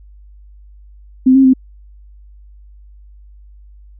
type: tone with pitch steps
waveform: sine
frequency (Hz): 258.9 / 267.7 / 260.5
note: C4 / C4 / C4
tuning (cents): -18 / +40 / -7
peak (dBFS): -5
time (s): 1.26-1.536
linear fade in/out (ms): 10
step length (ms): 92
effects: added 50 Hz sine -38 dBFS peak until 3.99 s